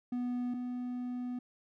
triangle tone pair in turn, 246 / 247.4 Hz, B3 / B3, -7 / +3 cents, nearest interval unison, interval 10 cents, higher second, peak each -30 / -33 dBFS, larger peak first, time 0.12-0.54 / 0.54-1.39 s, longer second, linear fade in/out 5 ms, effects none

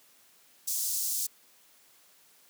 pink high-pass noise, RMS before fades -31 dBFS, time 0.67-1.27 s, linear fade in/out 10 ms, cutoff 5700 Hz, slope 24 dB/octave, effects white hiss -61 dBFS RMS until 2.49 s + high-pass 150 Hz 12 dB/octave

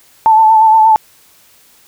sine tone with vibrato, 880 Hz, A5, in tune, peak -4 dBFS, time 0.26-0.96 s, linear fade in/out 0 ms, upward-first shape sine, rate 8.5 Hz, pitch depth 32 cents each way, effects white hiss -47 dBFS RMS until 1.87 s

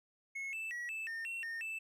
triangle tone with pitch steps, 2181 / 2643 / 1924 / 2633 / 1820 / 2719 / 1830 / 2641 Hz, C#7 / E7 / B6 / E7 / A#6 / F7 / A#6 / E7, -29 / +4 / -46 / -3 / -42 / -47 / -32 / +3 cents, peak -37 dBFS, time 0.35-1.79 s, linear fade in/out 10 ms, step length 180 ms, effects none

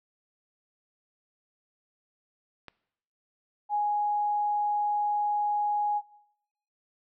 click, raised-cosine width 0.3 ms, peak -26 dBFS, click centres 2.683 s
sine tone, 830.6 Hz, G#5, in tune, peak -24 dBFS, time 3.69-6.02 s, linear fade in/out 50 ms
effects noise-tail reverb RT60 0.8 s tail -21 dB re dry

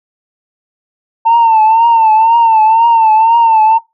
sine tone with vibrato, 900 Hz, A5, 39 cents sharp, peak -3 dBFS, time 1.25-3.79 s, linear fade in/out 20 ms, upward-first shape triangle, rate 2 Hz, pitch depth 80 cents each way, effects noise-tail reverb RT60 0.2 s tail -20 dB re dry + tanh soft clip ceiling -2 dBFS

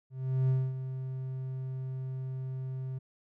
triangle tone with ADSR envelope, 130.81 Hz, C3, in tune, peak -21 dBFS, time 0.1-2.99 s, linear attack 390 ms, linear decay 240 ms, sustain -11 dB, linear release 13 ms, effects none

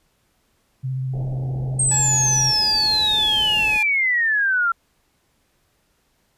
sine tone with vibrato, 130.81 Hz, C3, in tune, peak -22 dBFS, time 0.83-2.52 s, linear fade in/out 20 ms, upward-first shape triangle, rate 15 Hz, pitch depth 27 cents each way
pink low-pass noise, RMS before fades -36 dBFS, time 1.13-3.78 s, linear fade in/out 10 ms, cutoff 820 Hz, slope 96 dB/octave
sine exponential sweep, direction down, 8550 to 1352 Hz, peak -16 dBFS, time 1.79-4.72 s, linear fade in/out 5 ms
sawtooth tone, 855 Hz, A5, 50 cents flat, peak -23 dBFS, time 1.91-3.83 s, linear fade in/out 5 ms
effects pink hiss -65 dBFS RMS until 6.37 s + resampled to 32000 Hz

